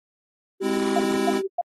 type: tone with tremolo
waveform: sine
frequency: 386.1 Hz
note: G4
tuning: 26 cents flat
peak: -22 dBFS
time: 0.6-1.48 s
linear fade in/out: 20 ms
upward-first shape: sine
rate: 19 Hz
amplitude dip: 50%
type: chord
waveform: square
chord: Ab augmented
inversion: none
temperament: equal with one note detuned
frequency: 205.1 / 261.6 / 329.6 Hz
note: Ab3 / C4 / E4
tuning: -21 / 0 / 0 cents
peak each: -29 / -28 / -29 dBFS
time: 0.61-1.42 s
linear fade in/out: 50 ms
type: tone bursts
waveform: sine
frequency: 698.5 Hz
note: F5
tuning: in tune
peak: -19 dBFS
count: 3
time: 0.96-1.613 s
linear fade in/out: 5 ms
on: 31 ms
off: 280 ms
effects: AAC 32 kbps

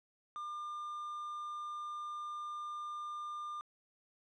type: tone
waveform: triangle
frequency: 1200 Hz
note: D6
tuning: 37 cents sharp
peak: -38 dBFS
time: 0.36-3.61 s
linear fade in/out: 0 ms
effects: resampled to 22050 Hz

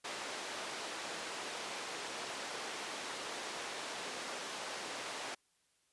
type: band-pass noise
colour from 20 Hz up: pink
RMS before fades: -43 dBFS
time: 0.04-5.35 s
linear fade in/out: 10 ms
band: 440 to 7000 Hz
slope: 12 dB/octave
effects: white hiss -75 dBFS RMS until 5.92 s + resampled to 24000 Hz

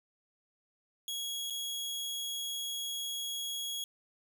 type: tone with dropouts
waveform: sawtooth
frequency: 3322 Hz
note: G#7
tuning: in tune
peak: -32 dBFS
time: 1.08-3.84 s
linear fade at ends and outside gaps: 1 ms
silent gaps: 1.5-1.505 s
effects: none

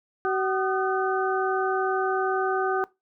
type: harmonic tone with a mistuned harmonic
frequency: 379.1 Hz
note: F#4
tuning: 42 cents sharp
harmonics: 1 / 2 / 3 / 4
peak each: -25 / -28 / -30 / -31 dBFS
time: 0.25-2.84 s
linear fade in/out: 0 ms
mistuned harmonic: 3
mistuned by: +130 cents
effects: noise-tail reverb RT60 0.2 s tail -20 dB re dry

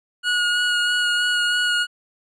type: tone with vibrato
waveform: 25% pulse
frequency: 1447 Hz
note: F#6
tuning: 39 cents flat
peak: -14 dBFS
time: 0.23-1.87 s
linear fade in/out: 50 ms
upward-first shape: sine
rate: 3.1 Hz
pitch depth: 13 cents each way
effects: low-pass 7000 Hz 12 dB/octave

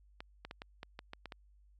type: clicks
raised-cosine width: 0.3 ms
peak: -28 dBFS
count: 9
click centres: 0.205 / 0.45 / 0.511 / 0.619 / 0.831 / 0.991 / 1.134 / 1.257 / 1.322 s
effects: added 50 Hz sine -61 dBFS peak until 1.79 s

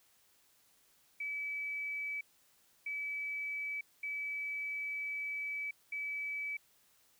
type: tone bursts at uneven times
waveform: sine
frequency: 2295 Hz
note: D7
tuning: 40 cents flat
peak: -36 dBFS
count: 4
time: 1.2-2.21 / 2.86-3.81 / 4.03-5.71 / 5.92-6.57 s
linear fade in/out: 5 ms
effects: white hiss -69 dBFS RMS until 7.19 s

